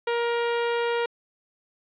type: tone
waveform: sawtooth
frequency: 471.3 Hz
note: A#4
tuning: 19 cents sharp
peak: -19 dBFS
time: 0.07-1.06 s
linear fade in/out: 5 ms
effects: resampled to 8000 Hz + 9-bit